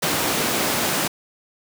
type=high-pass noise; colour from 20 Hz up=pink; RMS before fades=-22 dBFS; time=0.02-1.08 s; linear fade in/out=10 ms; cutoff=190 Hz; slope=12 dB/octave; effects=none